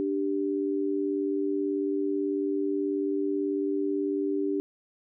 sine tone pair together, 293.7 / 392 Hz, D4 / G4, 0 / 0 cents, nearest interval perfect fourth, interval 500 cents, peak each -28 dBFS, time 0-4.6 s, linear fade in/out 0 ms, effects none

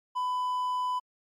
triangle tone, 1000 Hz, B5, 21 cents sharp, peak -25 dBFS, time 0.15-1 s, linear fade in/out 20 ms, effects MP3 64 kbps

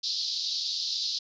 pink band-pass noise, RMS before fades -31 dBFS, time 0.03-1.19 s, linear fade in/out 10 ms, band 3900 to 5100 Hz, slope 48 dB/octave, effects resampled to 16000 Hz

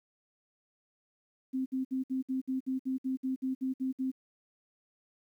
sine tone bursts, 261.6 Hz, C4, in tune, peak -29 dBFS, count 14, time 1.53-4.117 s, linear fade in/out 20 ms, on 130 ms, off 59 ms, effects 11-bit

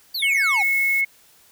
square exponential sweep, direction down, 4699 to 738 Hz, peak -24 dBFS, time 0.14-0.63 s, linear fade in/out 10 ms
sine tone with pitch glide, 2201 to 2185 Hz, C#7 to C#7, -13 to -26 cents, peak -17 dBFS, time 0.22-1.05 s, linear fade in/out 10 ms, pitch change -13 cents, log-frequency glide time 0.37-0.76 s
violet noise, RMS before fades -34 dBFS, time 0.61-1.02 s, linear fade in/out 20 ms
effects white hiss -54 dBFS RMS until 1.51 s

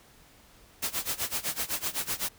white noise with tremolo, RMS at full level -29 dBFS, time 0.82-2.29 s, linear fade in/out 10 ms, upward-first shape sine, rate 7.9 Hz, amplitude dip 90%, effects pink hiss -57 dBFS RMS until 2.38 s

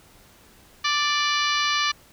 harmonic tone, 587.3 Hz, D5, in tune, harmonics 2 / 3 / 4 / 5 / 6 / 7 / 8 / 9 / 10, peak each -25 / -28 / -28 / -29 / -31 / -30 / -32 / -38 / -35 dBFS, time 0.84-1.92 s, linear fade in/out 10 ms, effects pink hiss -53 dBFS RMS until 2.12 s

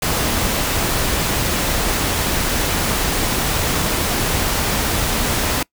pink noise, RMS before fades -19 dBFS, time 0.02-5.63 s, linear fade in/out 5 ms, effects noise-tail reverb RT60 0.1 s tail -24 dB re dry

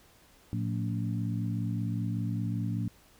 harmonic tone with a mistuned harmonic, 56.7 Hz, A#1, 47 cents flat, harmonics 2 / 3 / 4 / 5, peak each -31 / -35 / -37 / -39 dBFS, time 0.53-2.88 s, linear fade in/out 0 ms, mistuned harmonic 3, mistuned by +84 cents, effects pink hiss -60 dBFS RMS until 3.19 s

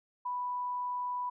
sine tone, 988 Hz, B5, in tune, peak -32 dBFS, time 0.25-1.3 s, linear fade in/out 10 ms, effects none

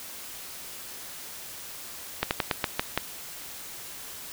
slowing click train, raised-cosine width 0.3 ms, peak -7 dBFS, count 7, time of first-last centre 2.23-2.976 s, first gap 79 ms, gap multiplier 1.18, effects white hiss -41 dBFS RMS until 4.32 s

